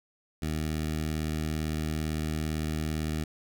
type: tone with notch filter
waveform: 15% pulse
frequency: 77.78 Hz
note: D#2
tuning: in tune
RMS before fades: -31 dBFS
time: 0.42-3.24 s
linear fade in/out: 5 ms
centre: 940 Hz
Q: 1.2
effects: none